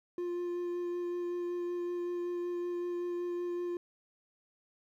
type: tone with vibrato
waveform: triangle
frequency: 351.1 Hz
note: F4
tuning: 9 cents sharp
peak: -31 dBFS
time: 0.18-3.77 s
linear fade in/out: 2 ms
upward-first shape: sine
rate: 5.3 Hz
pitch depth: 10 cents each way
effects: 12-bit